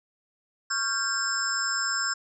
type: tone cluster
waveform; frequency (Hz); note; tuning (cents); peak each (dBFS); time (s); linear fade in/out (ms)
sine; 1109 / 1388 / 1582 / 5270 / 7440; C#6 / F6 / G6 / E8 / A#8; 0 / -11 / +15 / -1 / -4; -36 / -32 / -30 / -30 / -32; 0.7-2.14; 10
effects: none